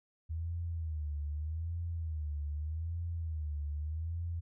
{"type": "tone with vibrato", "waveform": "sine", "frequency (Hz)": 79, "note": "D#2", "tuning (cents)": 27, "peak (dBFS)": -34, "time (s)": [0.29, 4.41], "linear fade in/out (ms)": 20, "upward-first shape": "sine", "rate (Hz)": 0.82, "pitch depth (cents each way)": 130, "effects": []}